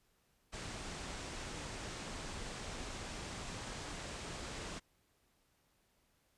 pink low-pass noise, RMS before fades -45 dBFS, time 0.52-4.8 s, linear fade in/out 20 ms, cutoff 8800 Hz, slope 48 dB/octave, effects pink hiss -75 dBFS RMS until 6.37 s + resampled to 32000 Hz

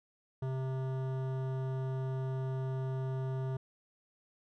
sine tone with hard clipping, 131.5 Hz, C3, 9 cents sharp, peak -35 dBFS, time 0.42-3.57 s, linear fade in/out 5 ms, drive 15 dB, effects none

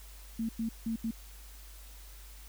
sine tone bursts at uneven times, 225.7 Hz, A3, 44 cents sharp, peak -30 dBFS, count 4, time 0.39-0.49 / 0.59-0.69 / 0.86-0.96 / 1.04-1.11 s, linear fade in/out 5 ms, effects added 50 Hz sine -48 dBFS peak until 2.48 s + white hiss -55 dBFS RMS until 2.48 s

